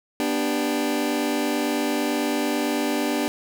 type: chord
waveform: sawtooth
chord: G major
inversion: first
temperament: just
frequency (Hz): 245 / 294 / 392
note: B3 / D4 / G4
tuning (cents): -14 / +2 / 0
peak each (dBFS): -23 / -20 / -25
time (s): 0.2-3.28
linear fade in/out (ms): 0
effects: none